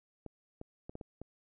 clicks, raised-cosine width 2 ms, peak -30 dBFS, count 6, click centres 0.263 / 0.614 / 0.895 / 0.954 / 1.012 / 1.216 s, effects none

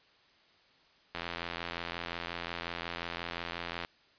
click train, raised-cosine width 0.3 ms, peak -20 dBFS, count 232, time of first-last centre 1.15-3.849 s, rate 85.6 Hz, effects white hiss -64 dBFS RMS until 4.18 s + resampled to 11025 Hz

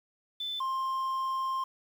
sine / triangle tone pair in turn, 3520 / 1055.9 Hz, A7 / C6, 0 / +15 cents, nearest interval octave + major sixth, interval 2085 cents, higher first, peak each -32 / -27 dBFS, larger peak second, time 0.4-0.6 / 0.6-1.64 s, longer second, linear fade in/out 5 ms, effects 9-bit

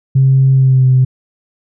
sine tone with pitch glide, 133.7 to 129.22 Hz, C3 to C3, +38 to -21 cents, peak -5 dBFS, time 0.15-1.05 s, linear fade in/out 10 ms, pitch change -59 cents, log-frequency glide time 0.53-0.87 s, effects tanh soft clip ceiling -1 dBFS

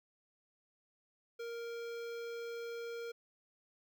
square tone with notch filter, 466.7 Hz, A#4, 2 cents sharp, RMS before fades -43 dBFS, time 1.39-3.12 s, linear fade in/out 10 ms, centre 10000 Hz, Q 0.59, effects none

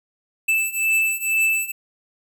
square beating tone pair, 2637 / 2639.1 Hz, E7 / E7, 0 / +1 cents, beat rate 2.1 Hz, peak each -23 / -21 dBFS, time 0.48-1.72 s, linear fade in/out 10 ms, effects none

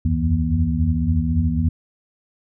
sine tone cluster, 73.9 / 84.4 / 88.1 / 162.8 / 240.1 Hz, D2 / E2 / F2 / E3 / B3, +11 / +41 / +16 / -21 / -49 cents, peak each -23 dBFS, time 0.05-1.69 s, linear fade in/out 5 ms, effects none

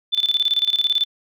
sine tone with tremolo, 3520 Hz, A7, in tune, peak -14 dBFS, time 0.12-1.05 s, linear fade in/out 20 ms, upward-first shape square, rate 18 Hz, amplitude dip 80%, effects none

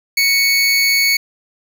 25% pulse tone with amplitude modulation, 2221 Hz, C#7, 3 cents sharp, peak -7 dBFS, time 0.17-1.17 s, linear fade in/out 5 ms, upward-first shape sine, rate 293 Hz, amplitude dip 25%, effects none

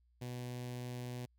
sawtooth tone with notch filter, 123.47 Hz, B2, in tune, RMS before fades -43 dBFS, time 0.21-1.26 s, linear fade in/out 10 ms, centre 1300 Hz, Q 1.5, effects added 60 Hz sine -68 dBFS peak until 1.38 s

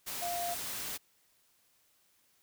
sine tone in noise, 698.5 Hz, F5, in tune, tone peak -34 dBFS, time 0.21-0.55 s, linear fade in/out 20 ms, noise white, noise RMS -39 dBFS, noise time 0.06-0.98 s, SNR +2 dB, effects white hiss -70 dBFS RMS until 2.42 s

